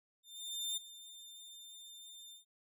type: tone with ADSR envelope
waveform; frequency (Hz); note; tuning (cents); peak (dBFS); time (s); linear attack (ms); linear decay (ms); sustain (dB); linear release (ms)
sawtooth; 3603; A7; +40; -32; 0.23-2.45; 540; 13; -16; 120
effects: none